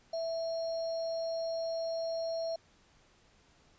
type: tone with sample-and-hold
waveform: sine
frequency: 659.3 Hz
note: E5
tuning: in tune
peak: -32 dBFS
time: 0.13-2.56 s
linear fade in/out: 5 ms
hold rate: 4900 Hz
effects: pink hiss -65 dBFS RMS until 3.78 s + resampled to 16000 Hz